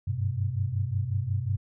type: tone cluster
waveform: sine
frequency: 95.1 / 100.6 / 126.3 Hz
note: F#2 / G2 / B2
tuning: +48 / +45 / +39 cents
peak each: -30 dBFS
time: 0.07-1.57 s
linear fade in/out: 10 ms
effects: none